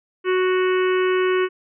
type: harmonic tone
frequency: 370 Hz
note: F#4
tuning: in tune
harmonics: 1 / 3 / 4 / 5 / 6 / 7 / 8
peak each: -17 / -27 / -29 / -31 / -33 / -34 / -35 dBFS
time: 0.24-1.49 s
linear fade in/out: 50 ms
effects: none